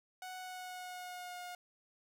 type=tone with pitch glide; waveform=sawtooth; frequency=740 to 716 Hz; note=F#5 to F5; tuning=0 to +43 cents; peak=-40 dBFS; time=0.22-1.55 s; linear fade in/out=2 ms; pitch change=-57 cents; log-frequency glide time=0.38-1.39 s; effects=none